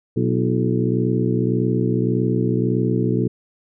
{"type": "harmonic tone with a mistuned harmonic", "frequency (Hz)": 61.74, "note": "B1", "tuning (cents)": 0, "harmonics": [2, 3, 4, 5, 6, 7], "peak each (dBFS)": [-21, -23, -24, -25, -26, -26], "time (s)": [0.16, 3.28], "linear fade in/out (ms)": 10, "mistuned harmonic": 5, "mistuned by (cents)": 80, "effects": []}